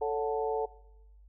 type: harmonic tone with a mistuned harmonic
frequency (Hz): 146.83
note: D3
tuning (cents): 0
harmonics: 3 / 4 / 5 / 6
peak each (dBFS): -30 / -38 / -35 / -36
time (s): 0.01-0.66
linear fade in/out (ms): 10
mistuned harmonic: 4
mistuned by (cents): -69
effects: noise-tail reverb RT60 0.9 s tail -21 dB re dry + added 50 Hz sine -53 dBFS peak until 1.28 s